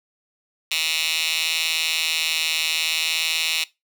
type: tone with high-pass filter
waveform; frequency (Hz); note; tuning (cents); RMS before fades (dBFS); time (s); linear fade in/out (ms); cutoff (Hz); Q
10% pulse; 160.6; E3; -45; -23; 0.71-3.64; 5; 3100; 3.8
effects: noise-tail reverb RT60 0.2 s tail -19 dB re dry